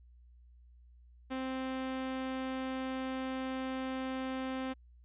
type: tone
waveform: sawtooth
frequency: 261.6 Hz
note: C4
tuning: in tune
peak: -31 dBFS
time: 1.3-4.74 s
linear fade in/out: 20 ms
effects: added 60 Hz sine -56 dBFS peak until 5.04 s + resampled to 8000 Hz